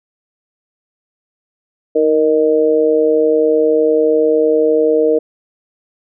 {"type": "tone with amplitude modulation", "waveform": "sine", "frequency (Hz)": 466.2, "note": "A#4", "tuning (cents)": 0, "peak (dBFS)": -5, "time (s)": [1.95, 5.19], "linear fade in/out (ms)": 10, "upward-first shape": "sine", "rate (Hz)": 151, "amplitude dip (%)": 95, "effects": []}